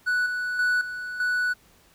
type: tone with level steps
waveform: triangle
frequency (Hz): 1480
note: F#6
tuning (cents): 0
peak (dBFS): -19 / -24 / -18 / -29 / -20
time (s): 0.06-1.54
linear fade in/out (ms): 20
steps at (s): 0.26 / 0.59 / 0.81 / 1.2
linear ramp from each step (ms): 2
effects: pink hiss -58 dBFS RMS until 1.94 s